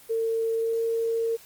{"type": "tone with pitch glide", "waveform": "sine", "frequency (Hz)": [452.5, 456.7], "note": ["A4", "A#4"], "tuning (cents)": [48, -36], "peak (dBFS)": -23, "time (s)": [0.09, 1.37], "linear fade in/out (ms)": 20, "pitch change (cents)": 16, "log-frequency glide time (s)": [0.56, 0.75], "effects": ["white hiss -51 dBFS RMS until 1.45 s", "Opus 24 kbps"]}